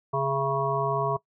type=harmonic tone with a mistuned harmonic; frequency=138.1 Hz; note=C#3; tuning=6 cents flat; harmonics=1 / 3 / 5 / 7 / 8; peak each=-30 / -30 / -30 / -30 / -30 dBFS; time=0.13-1.17 s; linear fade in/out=10 ms; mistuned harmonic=5; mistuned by=-42 cents; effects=noise-tail reverb RT60 0.1 s tail -20 dB re dry